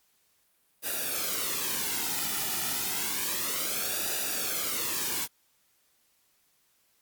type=noise with flanger; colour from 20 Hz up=white; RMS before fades=-31 dBFS; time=0.82-5.28 s; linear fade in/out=50 ms; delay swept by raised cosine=0.93 to 1.88 ms; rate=0.3 Hz; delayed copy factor=-0.65; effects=white hiss -69 dBFS RMS until 7.01 s + Opus 48 kbps